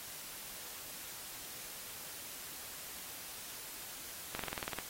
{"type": "slowing click train", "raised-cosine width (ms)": 0.3, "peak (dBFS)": -21, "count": 10, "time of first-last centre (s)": [4.35, 4.787], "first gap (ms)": 43, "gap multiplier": 1.03, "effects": ["white hiss -47 dBFS RMS until 4.89 s", "AAC 48 kbps"]}